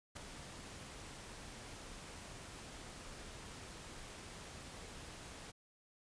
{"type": "noise with ADSR envelope", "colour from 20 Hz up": "pink", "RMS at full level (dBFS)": -44, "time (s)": [0.15, 5.52], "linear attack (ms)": 19, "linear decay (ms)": 3, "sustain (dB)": -7, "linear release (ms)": 18, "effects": ["resampled to 22050 Hz"]}